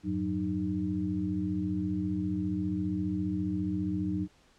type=tone cluster; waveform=sine; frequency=89.6 / 104.4 / 184.1 / 304.9 Hz; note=F2 / G#2 / F#3 / D#4; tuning=+45 / +10 / -8 / -35 cents; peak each=-37 / -40 / -32 / -32 dBFS; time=0.03-4.28 s; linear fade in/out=50 ms; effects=pink hiss -63 dBFS RMS until 4.58 s + low-pass 7000 Hz 12 dB/octave